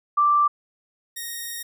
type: tone pair in turn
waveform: sine / 5% pulse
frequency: 1174.7 / 1864.7 Hz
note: D6 / A#6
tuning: 0 / 0 cents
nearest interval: minor sixth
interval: 800 cents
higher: second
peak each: -15 / -20 dBFS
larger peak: first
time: 0.17-0.48 / 1.16-1.63 s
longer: second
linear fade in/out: 10 ms
effects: none